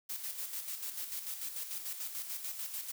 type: noise with tremolo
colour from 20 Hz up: blue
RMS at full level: -39 dBFS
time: 0.09-2.92 s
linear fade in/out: 10 ms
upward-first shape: square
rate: 6.8 Hz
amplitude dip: 50%
effects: none